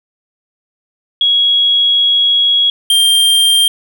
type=tone pair in turn; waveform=sine / square; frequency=3322 / 3183 Hz; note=G#7 / G7; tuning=0 / +26 cents; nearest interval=minor second; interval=74 cents; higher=first; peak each=-8 dBFS; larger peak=neither; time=1.21-2.7 / 2.9-3.68 s; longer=first; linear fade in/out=2 ms; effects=8-bit